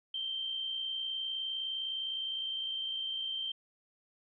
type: tone with amplitude modulation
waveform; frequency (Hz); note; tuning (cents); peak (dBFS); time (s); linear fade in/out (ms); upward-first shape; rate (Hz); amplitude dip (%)
sine; 3136; G7; 0; -32; 0.14-3.52; 5; sine; 59.7; 40
effects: none